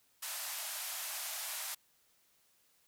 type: band-pass noise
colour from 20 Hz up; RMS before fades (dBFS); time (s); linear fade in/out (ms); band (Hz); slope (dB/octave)
white; -41; 0.22-1.75; 10; 590 to 15000; 96
effects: white hiss -71 dBFS RMS until 2.87 s